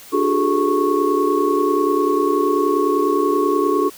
sine tone cluster, 294.5 / 361.3 / 400.2 / 430.4 / 1103 Hz, D4 / F#4 / G4 / A4 / C#6, +5 / -41 / +36 / -38 / -9 cents, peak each -21 dBFS, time 0.12-3.9 s, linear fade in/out 20 ms, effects white hiss -41 dBFS RMS until 3.97 s

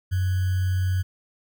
sine tone with sample-and-hold, 92.5 Hz, F#2, in tune, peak -20 dBFS, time 0.11-1.03 s, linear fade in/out 20 ms, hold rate 1575 Hz, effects none

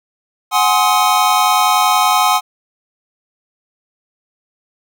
square chord, Ab dominant seventh, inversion third, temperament equal with one note detuned, 740 / 830.6 / 1046.5 / 1267.7 Hz, Gb5 / Ab5 / C6 / Eb6, 0 / 0 / 0 / +32 cents, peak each -17 dBFS, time 0.51-2.41 s, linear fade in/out 50 ms, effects none

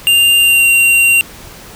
square tone with pitch glide, 2794 to 2760 Hz, F7 to F7, 0 to -21 cents, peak -7 dBFS, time 0.07-1.21 s, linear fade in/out 0 ms, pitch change -21 cents, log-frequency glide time 0.39-0.65 s, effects pink hiss -34 dBFS RMS until 1.75 s

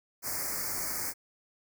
white band-stop noise, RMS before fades -34 dBFS, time 0.22-1.14 s, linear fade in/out 50 ms, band 2300 to 4600 Hz, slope 96 dB/octave, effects none

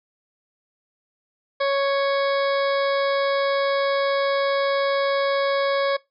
harmonic tone, 554.4 Hz, C#5, in tune, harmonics 1 / 2 / 3 / 4 / 6 / 7 / 8 / 9, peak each -20 / -26 / -30 / -32 / -36 / -37 / -38 / -39 dBFS, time 1.6-5.97 s, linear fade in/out 10 ms, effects noise-tail reverb RT60 0.2 s tail -22 dB re dry

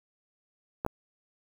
clicks, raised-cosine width 1 ms, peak -16 dBFS, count 2, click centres 0.849 / 0.864 s, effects 7-bit

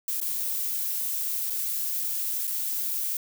violet noise with dropouts, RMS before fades -29 dBFS, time 0.08-3.17 s, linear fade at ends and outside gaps 2 ms, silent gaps 0.203-0.213 / 1.5-1.504 / 2.471-2.476 s, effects none

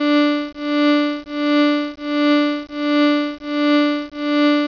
35% pulse tone with tremolo, 293.7 Hz, D4, in tune, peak -9 dBFS, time 0-4.67 s, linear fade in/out 10 ms, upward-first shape triangle, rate 1.4 Hz, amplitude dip 100%, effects resampled to 11025 Hz + 7-bit

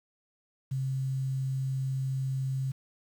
sine tone with quantisation, 133 Hz, C3, 29 cents sharp, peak -28 dBFS, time 0.71-2.72 s, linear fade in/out 10 ms, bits 9, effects none

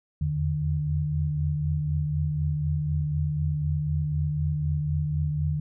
sine tone cluster, 81.4 / 85.4 / 149.7 Hz, E2 / F2 / D3, -21 / -38 / +33 cents, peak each -30 / -32 / -25 dBFS, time 0.21-5.6 s, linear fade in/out 5 ms, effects none

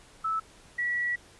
sine tone pair in turn, 1309 / 1936.9 Hz, E6 / B6, -13 / -34 cents, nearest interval perfect fifth, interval 679 cents, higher second, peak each -26 dBFS, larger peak neither, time 0.24-0.4 / 0.78-1.16 s, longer second, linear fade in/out 10 ms, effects pink hiss -55 dBFS RMS until 1.39 s + resampled to 24000 Hz

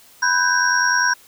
sine tone cluster, 990 / 1520 / 1610 / 5610 Hz, B5 / F#6 / G6 / F8, +4 / +46 / +46 / +7 cents, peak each -21 / -19 / -20 / -22 dBFS, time 0.22-1.14 s, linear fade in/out 10 ms, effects white hiss -49 dBFS RMS until 1.27 s

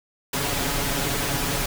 pink noise with comb filter, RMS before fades -25 dBFS, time 0.33-1.66 s, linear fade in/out 5 ms, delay 7.1 ms, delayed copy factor +1, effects none

